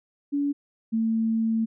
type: tone pair in turn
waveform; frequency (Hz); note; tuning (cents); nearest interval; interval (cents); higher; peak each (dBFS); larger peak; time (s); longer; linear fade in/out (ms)
sine; 285.2 / 224.3; C#4 / A3; +49 / +34; major third; 415; first; -22 / -21; second; 0.32-0.53 / 0.92-1.66; second; 20
effects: none